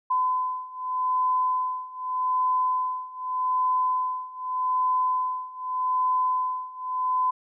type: beating tone pair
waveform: sine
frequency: 1014 / 1014.83 Hz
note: B5 / B5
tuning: +45 / +47 cents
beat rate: 0.83 Hz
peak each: -27 / -25 dBFS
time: 0.1-7.31 s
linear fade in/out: 10 ms
effects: none